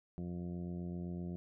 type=harmonic tone; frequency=87.8 Hz; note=F2; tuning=10 cents sharp; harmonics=1 / 2 / 3 / 4 / 5 / 6 / 7 / 8; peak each=-46 / -40 / -51 / -49 / -59 / -62 / -59 / -62 dBFS; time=0.18-1.36 s; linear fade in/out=0 ms; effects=none